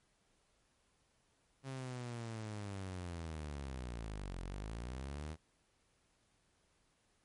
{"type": "linear two-way sweep", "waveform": "sawtooth", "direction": "down then up", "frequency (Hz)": [135.9, 43.17, 79.9], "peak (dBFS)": -38, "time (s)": [1.63, 5.37], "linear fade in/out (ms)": 50, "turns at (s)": 4.4, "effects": ["pink hiss -75 dBFS RMS until 7.24 s", "MP3 48 kbps"]}